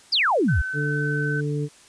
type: exponential sweep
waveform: sine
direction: down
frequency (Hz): 5274 to 56.3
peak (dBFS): -17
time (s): 0.12-0.62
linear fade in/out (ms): 10
type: tone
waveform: sine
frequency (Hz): 1524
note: G6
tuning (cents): -49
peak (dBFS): -26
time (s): 0.48-1.41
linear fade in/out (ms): 10
type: harmonic tone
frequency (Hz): 146.83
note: D3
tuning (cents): 0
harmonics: 1 / 2 / 3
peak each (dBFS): -24 / -31 / -30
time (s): 0.73-1.69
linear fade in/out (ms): 50
effects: white hiss -51 dBFS RMS until 1.88 s + resampled to 22050 Hz